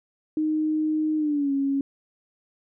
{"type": "tone with pitch glide", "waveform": "sine", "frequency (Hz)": [309.7, 275.9], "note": ["D#4", "C#4"], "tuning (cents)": [-8, -8], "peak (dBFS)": -21, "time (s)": [0.37, 1.81], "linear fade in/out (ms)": 2, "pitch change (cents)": -200, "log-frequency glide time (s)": [1.17, 1.52], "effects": []}